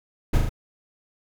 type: noise with echo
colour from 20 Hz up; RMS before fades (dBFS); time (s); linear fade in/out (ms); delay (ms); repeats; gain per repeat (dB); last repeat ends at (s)
brown; -17; 0.33-0.38; 10; 38; 3; -3; 0.494
effects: none